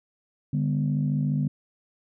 sine chord, G major, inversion second, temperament equal with one note detuned, 146.83 / 201.2 / 246.9 Hz, D3 / G3 / B3, 0 / +45 / 0 cents, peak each -23 / -29 / -29 dBFS, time 0.53-1.48 s, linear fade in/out 5 ms, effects tanh soft clip ceiling -14 dBFS

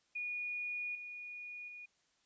sine tone with level steps, 2450 Hz, D#7, 27 cents flat, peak -37 / -44 / -47 dBFS, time 0.15-1.86 s, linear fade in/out 10 ms, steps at 0.95 / 1.68 s, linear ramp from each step 2 ms, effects white hiss -75 dBFS RMS until 2.25 s + resampled to 16000 Hz

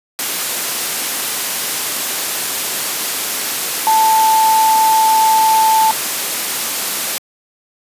sine tone in noise, 880 Hz, A5, in tune, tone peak -9 dBFS, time 3.87-5.91 s, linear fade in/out 0 ms, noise white, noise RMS -19 dBFS, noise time 0.19-7.18 s, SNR +7 dB, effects high-pass 200 Hz 12 dB/octave + resampled to 32000 Hz

